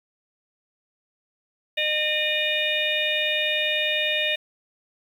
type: harmonic tone with a mistuned harmonic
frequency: 610 Hz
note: D#5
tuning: 34 cents flat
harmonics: 1 / 3 / 4 / 5 / 6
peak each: -29 / -29 / -26 / -28 / -27 dBFS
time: 1.77-4.36 s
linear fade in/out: 10 ms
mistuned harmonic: 5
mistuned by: -85 cents
effects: 8-bit